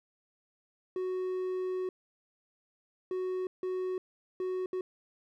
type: tone bursts at uneven times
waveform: triangle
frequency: 370 Hz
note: F#4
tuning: in tune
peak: -29 dBFS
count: 5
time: 0.96-1.89 / 3.11-3.47 / 3.63-3.98 / 4.4-4.66 / 4.73-4.81 s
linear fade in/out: 2 ms
effects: none